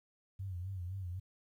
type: tone with vibrato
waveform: sine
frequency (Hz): 92.5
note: F#2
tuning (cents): 0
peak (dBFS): -38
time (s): 0.39-1.2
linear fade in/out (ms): 10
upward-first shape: sine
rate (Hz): 3.9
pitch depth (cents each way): 100
effects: 12-bit